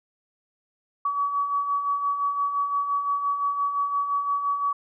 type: beating tone pair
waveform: sine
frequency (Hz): 1132 / 1137.8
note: C#6 / C#6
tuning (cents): +36 / +45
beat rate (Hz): 5.8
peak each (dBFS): -32 / -23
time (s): 1.05-4.73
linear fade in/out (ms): 5
effects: none